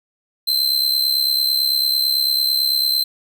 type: tone with amplitude modulation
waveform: 45% pulse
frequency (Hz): 4100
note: C8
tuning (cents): -36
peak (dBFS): -12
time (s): 0.47-3.04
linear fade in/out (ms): 10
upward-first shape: sine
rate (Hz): 69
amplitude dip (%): 65
effects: none